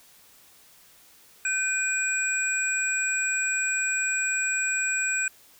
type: tone cluster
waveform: sine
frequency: 1535 / 2444 / 7740 Hz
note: G6 / D#7 / B8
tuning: -37 / -32 / -36 cents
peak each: -28 dBFS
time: 1.45-5.28 s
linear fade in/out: 2 ms
effects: white hiss -55 dBFS RMS until 5.59 s